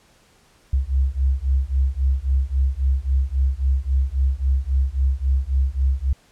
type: beating tone pair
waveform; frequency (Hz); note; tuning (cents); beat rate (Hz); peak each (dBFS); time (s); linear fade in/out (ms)
sine; 65 / 68.7; C2 / C#2; -11 / -15; 3.7; -20; 0.73-6.13; 5
effects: pink hiss -56 dBFS RMS until 6.31 s + low-pass 10000 Hz 12 dB/octave